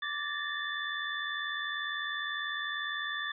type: tone cluster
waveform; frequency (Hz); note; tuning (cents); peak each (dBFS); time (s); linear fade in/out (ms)
sine; 1170 / 1733 / 1813 / 3509; D6 / A6 / A#6 / A7; -7 / -27 / -49 / -5; -40 / -37 / -38 / -39; 0.02-3.32; 5
effects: none